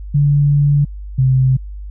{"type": "tone pair in turn", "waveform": "sine", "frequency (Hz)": [144.1, 130.68], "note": ["D3", "C3"], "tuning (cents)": [-33, -2], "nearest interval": "major second", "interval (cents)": 169, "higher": "first", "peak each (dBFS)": -9, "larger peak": "neither", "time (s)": [[0.14, 0.85], [1.18, 1.57]], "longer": "first", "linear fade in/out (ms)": 10, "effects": ["added 50 Hz sine -26 dBFS peak until 1.9 s"]}